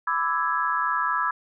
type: chord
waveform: sine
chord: E dominant seventh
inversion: second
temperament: equal with one note detuned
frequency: 997.5 / 1174.7 / 1318.5 / 1661.2 Hz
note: B5 / D6 / E6 / G#6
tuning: +17 / 0 / 0 / 0 cents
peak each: -27 / -29 / -26 / -28 dBFS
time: 0.07-1.31 s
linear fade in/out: 5 ms
effects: none